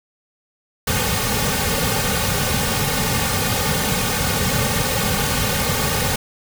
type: noise with comb filter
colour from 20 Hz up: pink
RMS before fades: -20 dBFS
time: 0.87-6.16 s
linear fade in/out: 5 ms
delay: 3 ms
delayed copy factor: -0.95
effects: none